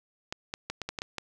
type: clicks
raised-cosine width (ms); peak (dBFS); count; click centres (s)
0.2; -16; 8; 0.325 / 0.539 / 0.7 / 0.817 / 0.89 / 0.988 / 1.019 / 1.183
effects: none